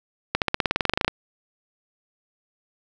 accelerating click train, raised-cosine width 0.3 ms, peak -4 dBFS, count 16, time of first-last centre 0.35-1.08 s, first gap 68 ms, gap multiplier 0.95, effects none

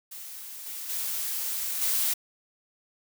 blue noise with level steps, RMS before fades -41 / -37 / -31 / -26 dBFS, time 0.11-2.14 s, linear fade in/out 10 ms, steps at 0.66 / 0.89 / 1.81 s, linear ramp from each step 10 ms, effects none

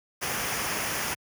pink noise with comb filter, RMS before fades -30 dBFS, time 0.21-1.15 s, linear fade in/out 20 ms, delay 0.25 ms, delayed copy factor -0.55, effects high-pass 80 Hz 12 dB/octave

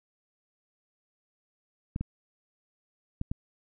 clicks, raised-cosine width 5 ms, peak -19 dBFS, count 4, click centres 1.961 / 2.01 / 3.214 / 3.315 s, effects none

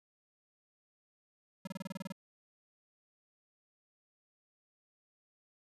square tone bursts, 189.4 Hz, F#3, 41 cents sharp, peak -39 dBFS, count 10, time 1.65-2.123 s, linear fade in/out 5 ms, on 23 ms, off 27 ms, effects resampled to 32000 Hz

